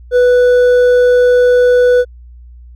triangle tone with hard clipping, 493.9 Hz, B4, in tune, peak -7 dBFS, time 0.11-2.05 s, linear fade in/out 50 ms, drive 8 dB, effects added 60 Hz sine -33 dBFS peak until 2.75 s

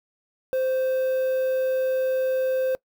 triangle tone with quantisation, 520 Hz, C5, 11 cents flat, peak -19 dBFS, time 0.53-2.75 s, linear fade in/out 0 ms, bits 7, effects noise-tail reverb RT60 0.1 s tail -23 dB re dry

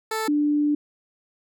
15% pulse / sine tone pair in turn, 440 / 294.9 Hz, A4 / D4, 0 / +7 cents, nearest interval perfect fifth, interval 693 cents, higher first, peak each -18 dBFS, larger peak neither, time 0.11-0.28 / 0.28-0.75 s, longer second, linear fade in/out 5 ms, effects none

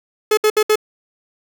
45% pulse tone bursts, 428.2 Hz, A4, 47 cents flat, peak -11 dBFS, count 4, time 0.31-0.757 s, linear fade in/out 5 ms, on 63 ms, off 65 ms, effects none

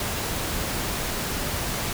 pink noise, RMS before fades -28 dBFS, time 0-1.93 s, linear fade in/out 2 ms, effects none

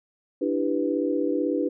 sine chord, E minor seventh, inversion third, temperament equal, 293.7 / 329.6 / 392 / 493.9 Hz, D4 / E4 / G4 / B4, 0 / 0 / 0 / 0 cents, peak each -26 / -28 / -29 / -28 dBFS, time 0.41-1.69 s, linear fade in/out 10 ms, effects none

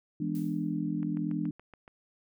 sine chord, E dominant seventh, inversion none, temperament just, 164.81 / 206 / 247.2 / 296.7 Hz, E3 / G#3 / B3 / D4, 0 / -14 / +2 / +18 cents, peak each -34 / -35 / -37 / -33 dBFS, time 0.2-1.51 s, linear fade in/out 5 ms
blue noise with exponential decay, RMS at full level -49 dBFS, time 0.35-0.81 s, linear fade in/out 0 ms, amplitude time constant 100 ms
click train, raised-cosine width 0.5 ms, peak -35 dBFS, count 7, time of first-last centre 1.03-1.879 s, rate 7.07 Hz
effects none

